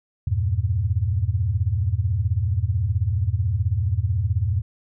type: chord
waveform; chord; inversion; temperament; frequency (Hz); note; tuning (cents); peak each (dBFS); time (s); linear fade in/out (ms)
sine; E diminished; none; equal; 82.41 / 98 / 116.54; E2 / G2 / Bb2; 0 / 0 / 0; -24 / -22 / -25; 0.27-4.62; 5
effects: none